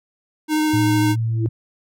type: tone with vibrato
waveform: square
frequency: 308.1 Hz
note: D#4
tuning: 17 cents flat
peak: -17 dBFS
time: 0.48-1.16 s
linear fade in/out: 50 ms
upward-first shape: sine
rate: 13 Hz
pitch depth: 9 cents each way
type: tone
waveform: sine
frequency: 113.5 Hz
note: A#2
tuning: 46 cents flat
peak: -18 dBFS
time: 0.73-1.49 s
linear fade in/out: 10 ms
type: tone with exponential growth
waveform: sine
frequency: 333.3 Hz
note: E4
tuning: 19 cents sharp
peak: -18 dBFS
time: 1.25-1.46 s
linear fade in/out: 0 ms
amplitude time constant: 44 ms
effects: none